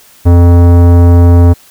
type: tone with tanh clipping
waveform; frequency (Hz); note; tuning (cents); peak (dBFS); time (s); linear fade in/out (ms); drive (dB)
sine; 86.7; F2; -12; -3; 0.25-1.54; 20; 18
effects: white hiss -41 dBFS RMS until 1.7 s